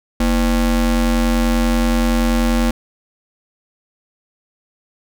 square ring-modulated tone, 139.8 Hz, C#3, 15 cents sharp, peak -11 dBFS, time 0.2-2.71 s, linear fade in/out 5 ms, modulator 94.6 Hz, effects none

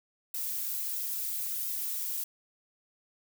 violet noise with flanger, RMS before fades -34 dBFS, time 0.34-2.24 s, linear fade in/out 5 ms, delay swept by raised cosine 1.7 to 3.9 ms, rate 1.5 Hz, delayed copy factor -0.85, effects none

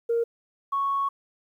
sine tone pair in turn, 465.6 / 1107.4 Hz, A#4 / C#6, -2 / -2 cents, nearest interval octave + minor third, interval 1500 cents, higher second, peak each -20 / -22 dBFS, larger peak first, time 0.09-0.24 / 0.72-1.09 s, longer second, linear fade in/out 10 ms, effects tanh soft clip ceiling -17 dBFS + 10-bit

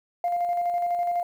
sine tone with tremolo, 700 Hz, F5, 4 cents sharp, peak -20 dBFS, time 0.24-1.23 s, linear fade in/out 2 ms, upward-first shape square, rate 12 Hz, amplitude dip 35%, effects tanh soft clip ceiling -19 dBFS + 9-bit

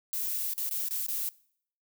violet noise with dropouts, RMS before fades -32 dBFS, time 0.13-1.29 s, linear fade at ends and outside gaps 0 ms, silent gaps 0.535-0.579 / 0.692-0.711 / 0.885-0.909 / 1.064-1.084 s, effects noise-tail reverb RT60 0.6 s tail -22 dB re dry

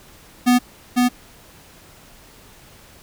square tone with echo, 246.9 Hz, B3, in tune, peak -12 dBFS, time 0.46-0.59 s, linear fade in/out 20 ms, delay 500 ms, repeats 1, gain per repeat -2 dB, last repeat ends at 1.09 s, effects pink hiss -47 dBFS RMS until 3.02 s

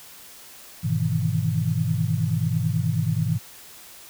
sine chord, E major seventh, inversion first, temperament equal with one note detuned, 103.83 / 125.12 / 155.56 / 164.81 Hz, G#2 / B2 / D#3 / E3, 0 / +23 / 0 / 0 cents, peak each -26 dBFS, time 0.83-3.39 s, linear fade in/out 20 ms, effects white hiss -45 dBFS RMS until 4.09 s

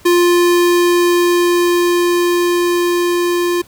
square tone with level ramp, 349.9 Hz, F4, 3 cents sharp, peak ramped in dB -9 to -14 dBFS, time 0.05-3.62 s, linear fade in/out 10 ms, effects pink hiss -45 dBFS RMS until 3.67 s

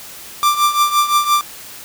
45% pulse tone with tremolo, 1181 Hz, D6, 9 cents sharp, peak -9 dBFS, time 0.43-1.41 s, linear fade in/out 0 ms, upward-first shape triangle, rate 5.8 Hz, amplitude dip 80%, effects white hiss -35 dBFS RMS until 1.84 s

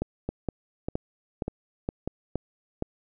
two click trains, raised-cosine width 2 ms, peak -16 / -14 dBFS, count 4 / 7, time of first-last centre 0.29-2.076 / 0.02-2.824 s, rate 1.68 / 2.14 Hz, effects none

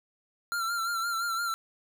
square tone with vibrato, 1370 Hz, F6, 34 cents flat, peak -29 dBFS, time 0.52-1.54 s, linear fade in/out 0 ms, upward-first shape sine, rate 5.8 Hz, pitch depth 48 cents each way, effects none

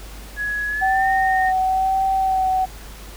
sine tone with pitch glide, 1678 to 1840.5 Hz, G#6 to A#6, +17 to -23 cents, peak -21 dBFS, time 0.36-1.53 s, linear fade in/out 50 ms, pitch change +160 cents, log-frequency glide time 0.68-1.11 s
sine tone with vibrato, 761 Hz, F#5, 48 cents sharp, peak -16 dBFS, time 0.81-2.66 s, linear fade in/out 20 ms, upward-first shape sine, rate 1 Hz, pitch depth 21 cents each way
effects added 50 Hz sine -36 dBFS peak until 3.16 s + pink hiss -41 dBFS RMS until 3.16 s

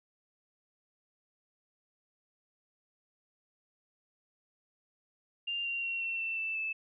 sine tone with pitch steps, 2794 / 2765 / 2737 / 2708 / 2680 / 2652 / 2625 Hz, F7 / F7 / F7 / E7 / E7 / E7 / E7, 0 / -18 / -36 / +46 / +28 / +10 / -8 cents, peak -32 dBFS, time 5.47-6.73 s, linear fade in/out 10 ms, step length 180 ms, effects none

